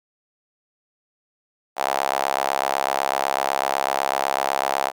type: tone with high-pass filter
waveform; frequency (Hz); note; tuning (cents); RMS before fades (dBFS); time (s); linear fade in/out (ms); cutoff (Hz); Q
sawtooth; 68; C#2; -33; -23; 1.76-4.92; 50; 750; 3.3
effects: none

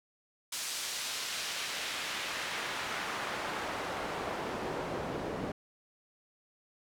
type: noise with band-pass filter sweep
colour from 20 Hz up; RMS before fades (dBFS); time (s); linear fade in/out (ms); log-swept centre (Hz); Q
pink; -37; 0.52-5.52; 5; 6300 to 360; 0.72
effects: none

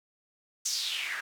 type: noise with band-pass filter sweep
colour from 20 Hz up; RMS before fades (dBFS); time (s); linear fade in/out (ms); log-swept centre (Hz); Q
white; -33; 0.65-1.21; 10; 6400 to 1500; 4.3
effects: none

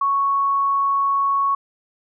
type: tone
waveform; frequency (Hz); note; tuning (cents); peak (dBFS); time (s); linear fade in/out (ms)
sine; 1108.7; C#6; 0; -16; 0.01-1.55; 5
effects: none

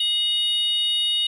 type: tone pair together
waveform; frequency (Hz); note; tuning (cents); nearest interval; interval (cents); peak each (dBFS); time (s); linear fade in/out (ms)
sine; 2915 / 3717; F#7 / A#7; -26 / -6; major third; 420; -20; 0-1.27; 5
effects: tanh soft clip ceiling -16 dBFS + 9-bit

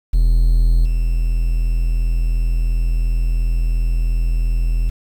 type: tone with level steps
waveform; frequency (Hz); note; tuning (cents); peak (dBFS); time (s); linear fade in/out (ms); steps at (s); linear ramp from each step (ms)
triangle; 41.43; E1; +9; -8 / -12; 0.13-4.9; 10; 0.85; 5
effects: 7-bit

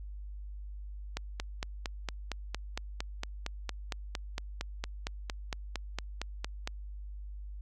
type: click train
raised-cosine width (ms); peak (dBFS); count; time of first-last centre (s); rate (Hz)
0.2; -17; 25; 1.17-6.675; 4.36
effects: added 50 Hz sine -40 dBFS peak until 7.61 s

